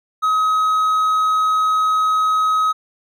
triangle tone, 1270 Hz, D#6, 35 cents sharp, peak -12 dBFS, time 0.22-2.73 s, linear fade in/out 20 ms, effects none

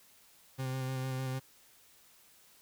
40% pulse tone with vibrato, 130.81 Hz, C3, in tune, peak -33 dBFS, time 0.58-1.4 s, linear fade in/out 20 ms, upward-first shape square, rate 6.6 Hz, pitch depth 15 cents each way, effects white hiss -62 dBFS RMS until 2.61 s

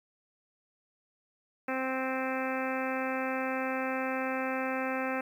harmonic tone, 261.6 Hz, C4, in tune, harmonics 1 / 2 / 3 / 4 / 5 / 6 / 7 / 8 / 9 / 10, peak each -35 / -35 / -38 / -42 / -40 / -40 / -42 / -44 / -44 / -43 dBFS, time 1.68-5.21 s, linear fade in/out 5 ms, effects 10-bit

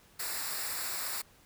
white noise with comb filter, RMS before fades -36 dBFS, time 0.19-1.22 s, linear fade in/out 10 ms, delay 0.32 ms, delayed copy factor -0.7, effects pink hiss -61 dBFS RMS until 1.45 s

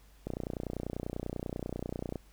click train, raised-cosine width 2 ms, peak -22 dBFS, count 58, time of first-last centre 0.27-2.157 s, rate 30.2 Hz, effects added 50 Hz sine -57 dBFS peak until 2.32 s + pink hiss -64 dBFS RMS until 2.32 s

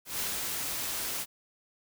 white noise with ADSR envelope, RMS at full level -32 dBFS, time 0.05-1.26 s, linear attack 140 ms, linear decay 150 ms, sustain -2 dB, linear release 46 ms, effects none

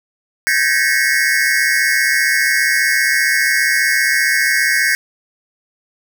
square tone cluster, 1556 / 1651 / 1799 / 1925 / 2177 Hz, G6 / G#6 / A6 / B6 / C#7, -13 / -11 / +38 / -45 / -32 cents, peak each -20 dBFS, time 0.47-4.95 s, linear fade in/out 0 ms, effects none

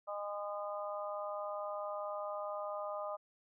harmonic tone, 204.5 Hz, G#3, 26 cents flat, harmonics 3 / 4 / 5 / 6, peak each -40 / -46 / -47 / -44 dBFS, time 0.07-3.17 s, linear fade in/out 20 ms, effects none

